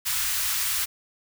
white band-stop noise, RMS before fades -26 dBFS, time 0.05-0.86 s, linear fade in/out 20 ms, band 100 to 1100 Hz, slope 24 dB/octave, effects none

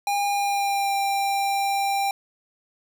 square tone with pitch glide, 809 to 792.4 Hz, G#5 to G5, -46 to +18 cents, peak -22 dBFS, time 0.07-2.11 s, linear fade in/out 2 ms, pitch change -36 cents, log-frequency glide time 0.28-0.94 s, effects 10-bit

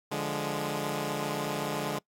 10% pulse chord, D diminished, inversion none, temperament equal, 146.83 / 174.61 / 207.7 Hz, D3 / F3 / Ab3, 0 / 0 / 0 cents, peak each -25 / -30 / -26 dBFS, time 0.11-1.99 s, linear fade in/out 10 ms, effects noise-tail reverb RT60 0.1 s tail -23 dB re dry + AAC 64 kbps

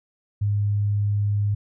sine tone, 102.7 Hz, G#2, 19 cents flat, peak -19 dBFS, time 0.41-1.55 s, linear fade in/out 10 ms, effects none

